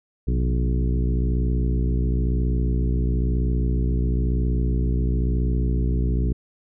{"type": "harmonic tone with a mistuned harmonic", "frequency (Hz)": 61, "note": "B1", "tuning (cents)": -21, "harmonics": [1, 2, 3, 4, 5, 6, 7], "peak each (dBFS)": [-20, -26, -30, -32, -34, -36, -37], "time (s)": [0.27, 6.33], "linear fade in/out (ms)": 10, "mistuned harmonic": 2, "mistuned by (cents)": 89, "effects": []}